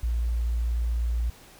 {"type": "tone", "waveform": "sine", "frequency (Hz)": 58.27, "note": "A#1", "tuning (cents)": 0, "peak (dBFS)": -23, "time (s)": [0.03, 1.3], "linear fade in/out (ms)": 5, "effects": ["pink hiss -51 dBFS RMS until 1.59 s"]}